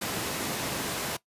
pink high-pass noise, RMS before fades -32 dBFS, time 0.01-1.17 s, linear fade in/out 10 ms, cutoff 140 Hz, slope 12 dB/octave, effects noise-tail reverb RT60 0.1 s tail -18 dB re dry + resampled to 32000 Hz

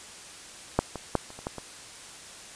clicks, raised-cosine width 1 ms, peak -6 / -20 / -8 / -30 / -28 / -16 / -22 dBFS, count 7, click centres 0.79 / 0.957 / 1.153 / 1.304 / 1.39 / 1.469 / 1.583 s, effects white hiss -45 dBFS RMS until 2.55 s + resampled to 22050 Hz

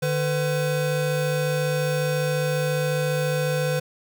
square tone pair together, 150 / 504.5 Hz, D3 / B4, +37 / +37 cents, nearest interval octave + major sixth, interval 2100 cents, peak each -25 dBFS, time 0.02-3.8 s, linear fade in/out 10 ms, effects none

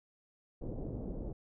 pink low-pass noise, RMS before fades -40 dBFS, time 0.61-1.33 s, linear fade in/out 10 ms, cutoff 530 Hz, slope 24 dB/octave, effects none

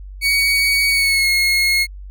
30% pulse tone with pitch glide, 2247 to 2160 Hz, C#7 to C#7, +23 to -45 cents, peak -11 dBFS, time 0.21-1.87 s, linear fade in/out 50 ms, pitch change -68 cents, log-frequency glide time 0.91-1.28 s, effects added 48 Hz sine -31 dBFS peak until 2.1 s

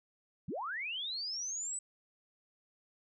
sine linear sweep, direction up, 110 to 8080 Hz, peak -36 dBFS, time 0.48-1.79 s, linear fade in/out 5 ms, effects none

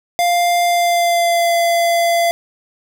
square tone with pitch glide, 698.5 to 682.2 Hz, F5 to F5, 0 to -41 cents, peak -13 dBFS, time 0.19-2.31 s, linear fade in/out 0 ms, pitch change -41 cents, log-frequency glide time 0.64-1.55 s, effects none

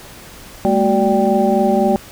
sine tone cluster, 202.9 / 226.8 / 373.2 / 584 / 784 Hz, G#3 / A#3 / F#4 / D5 / G5, -40 / -47 / +15 / -10 / 0 cents, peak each -18 dBFS, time 0.65-1.96 s, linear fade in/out 0 ms, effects pink hiss -38 dBFS RMS until 2.11 s

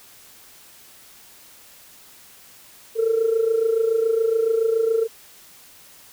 sine tone with amplitude modulation, 451.2 Hz, A4, 44 cents sharp, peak -13 dBFS, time 2.95-5.08 s, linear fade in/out 50 ms, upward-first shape sine, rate 27.1 Hz, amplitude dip 70%, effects tanh soft clip ceiling -11 dBFS + white hiss -48 dBFS RMS until 6.12 s

